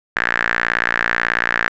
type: tone with band-pass filter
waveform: sawtooth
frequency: 58.27 Hz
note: A#1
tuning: in tune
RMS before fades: -19 dBFS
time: 0.16-1.68 s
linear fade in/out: 0 ms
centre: 1700 Hz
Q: 5.7
effects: resampled to 16000 Hz